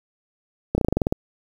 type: slowing click train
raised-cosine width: 2 ms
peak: -6 dBFS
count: 10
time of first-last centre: 0.75-1.125 s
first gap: 30 ms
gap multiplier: 1.08
effects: 7-bit